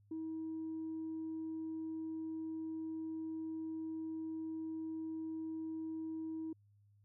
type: tone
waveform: sine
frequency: 320 Hz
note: D#4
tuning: 49 cents sharp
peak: -38 dBFS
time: 0.11-6.53 s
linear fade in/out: 5 ms
effects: tanh soft clip ceiling -36 dBFS + added 102 Hz sine -65 dBFS peak until 7.04 s